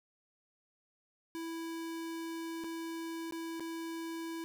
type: tone with dropouts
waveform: square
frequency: 329.6 Hz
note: E4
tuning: in tune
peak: -39 dBFS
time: 1.35-4.44 s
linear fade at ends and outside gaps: 0 ms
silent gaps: 2.638-2.643 / 3.31-3.323 / 3.597-3.605 s
effects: none